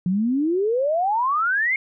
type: exponential sweep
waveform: sine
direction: up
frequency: 173.6 to 2190 Hz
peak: -18 dBFS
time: 0.06-1.76 s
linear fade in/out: 2 ms
effects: none